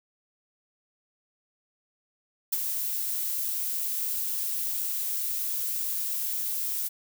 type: noise with ADSR envelope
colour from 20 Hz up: violet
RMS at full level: -25 dBFS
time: 2.52-6.89 s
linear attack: 10 ms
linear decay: 32 ms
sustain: -5 dB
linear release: 20 ms
effects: none